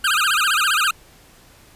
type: tone with vibrato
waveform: 25% pulse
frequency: 1396.9 Hz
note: F6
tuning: in tune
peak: -12 dBFS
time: 0.04-0.91 s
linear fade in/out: 5 ms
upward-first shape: sine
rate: 15 Hz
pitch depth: 250 cents each way
effects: pink hiss -49 dBFS RMS until 1.75 s + resampled to 32000 Hz